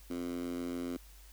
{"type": "tone with high-pass filter", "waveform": "10% pulse", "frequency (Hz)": 87.31, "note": "F2", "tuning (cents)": 0, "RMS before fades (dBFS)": -38, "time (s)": [0.1, 0.97], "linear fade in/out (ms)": 5, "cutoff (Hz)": 270, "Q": 4.2, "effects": ["added 50 Hz sine -53 dBFS peak until 1.32 s", "white hiss -60 dBFS RMS until 1.32 s"]}